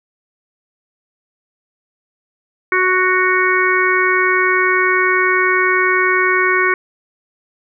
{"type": "harmonic tone", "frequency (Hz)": 370, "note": "F#4", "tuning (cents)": 0, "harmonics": [1, 3, 4, 5, 6], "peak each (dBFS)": [-18, -18, -18, -18, -18], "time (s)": [2.72, 6.74], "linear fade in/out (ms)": 2, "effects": []}